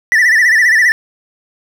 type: tone with vibrato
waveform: triangle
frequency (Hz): 1864.7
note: A#6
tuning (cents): 0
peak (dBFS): -5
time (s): 0.12-0.92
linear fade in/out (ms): 0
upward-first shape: sine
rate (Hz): 15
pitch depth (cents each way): 120
effects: none